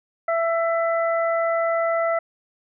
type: harmonic tone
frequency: 666 Hz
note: E5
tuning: 18 cents sharp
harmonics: 1 / 2 / 3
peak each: -20 / -26 / -30 dBFS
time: 0.28-2.19 s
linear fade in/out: 5 ms
effects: none